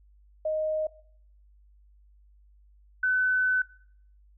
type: tone pair in turn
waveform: sine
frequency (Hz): 622.3 / 1509.4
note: D#5 / F#6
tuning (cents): 0 / +34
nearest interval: octave + minor third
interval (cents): 1534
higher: second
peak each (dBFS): -25 / -22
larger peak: second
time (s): 0.45-0.87 / 3.03-3.62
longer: second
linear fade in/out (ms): 5
effects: noise-tail reverb RT60 0.6 s tail -20 dB re dry + added 50 Hz sine -55 dBFS peak until 4.37 s